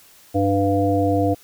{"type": "harmonic tone with a mistuned harmonic", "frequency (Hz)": 99, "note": "G2", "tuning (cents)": 18, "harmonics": [1, 3, 5, 7], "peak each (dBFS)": [-22, -20, -22, -22], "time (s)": [0.34, 1.35], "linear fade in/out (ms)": 20, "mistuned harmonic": 1, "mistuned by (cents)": -16, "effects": ["white hiss -50 dBFS RMS until 1.43 s"]}